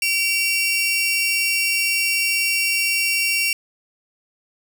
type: tone pair together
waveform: sawtooth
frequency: 2301 / 2742 Hz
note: D7 / F7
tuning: -36 / -32 cents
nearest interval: minor third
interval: 304 cents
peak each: -20 / -16 dBFS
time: 0.02-3.53 s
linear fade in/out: 2 ms
effects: none